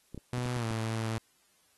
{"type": "clicks", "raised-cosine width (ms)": 3, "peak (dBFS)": -28, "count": 6, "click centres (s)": [0.146, 0.177, 0.381, 0.459, 0.566, 0.71]}
{"type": "tone with pitch glide", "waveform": "sawtooth", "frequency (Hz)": [123.6, 112.04], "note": ["B2", "A2"], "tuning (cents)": [2, 32], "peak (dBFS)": -27, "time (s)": [0.33, 1.18], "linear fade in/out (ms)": 0, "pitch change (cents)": -170, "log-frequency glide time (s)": [0.56, 0.66]}
{"effects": ["white hiss -68 dBFS RMS until 1.77 s", "AAC 32 kbps"]}